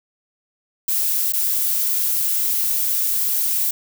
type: noise with dropouts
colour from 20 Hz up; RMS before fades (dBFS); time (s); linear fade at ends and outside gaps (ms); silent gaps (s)
violet; -20; 0.88-3.71; 5; 1.324-1.334
effects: none